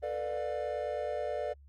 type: chord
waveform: triangle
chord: B half-diminished seventh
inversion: third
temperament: just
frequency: 444.5 / 493.9 / 592.7 / 711.2 Hz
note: A4 / B4 / D5 / F5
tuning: +18 / 0 / +16 / +31 cents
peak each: -38 / -37 / -33 / -38 dBFS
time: 0.02-1.54 s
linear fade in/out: 20 ms
effects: added 70 Hz sine -53 dBFS peak until 1.68 s + Opus 32 kbps